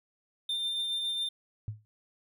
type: tone with tremolo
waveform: triangle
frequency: 3596 Hz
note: A7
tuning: 37 cents sharp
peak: -27 dBFS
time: 0.49-1.29 s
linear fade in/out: 5 ms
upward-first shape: triangle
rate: 7.2 Hz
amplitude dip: 30%
type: tone with exponential decay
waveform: sine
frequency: 107.1 Hz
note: A2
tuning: 46 cents flat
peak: -29 dBFS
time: 1.68-1.85 s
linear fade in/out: 0 ms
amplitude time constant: 36 ms
effects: none